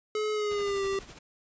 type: tone with pitch glide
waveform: square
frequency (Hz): 426.9 to 391.5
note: G#4 to G4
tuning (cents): +48 to -2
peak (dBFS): -28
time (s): 0.15-0.99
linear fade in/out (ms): 2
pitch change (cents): -150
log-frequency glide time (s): 0.33-0.84
type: noise with tremolo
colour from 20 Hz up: pink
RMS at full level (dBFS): -45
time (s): 0.5-1.19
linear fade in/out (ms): 10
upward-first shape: sine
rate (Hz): 12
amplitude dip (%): 60
effects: resampled to 16000 Hz